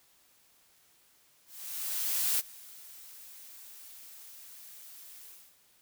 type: noise with ADSR envelope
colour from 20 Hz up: blue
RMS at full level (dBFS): -28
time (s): 1.46-5.57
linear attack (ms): 930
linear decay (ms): 25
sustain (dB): -22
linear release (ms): 300
effects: white hiss -65 dBFS RMS until 5.81 s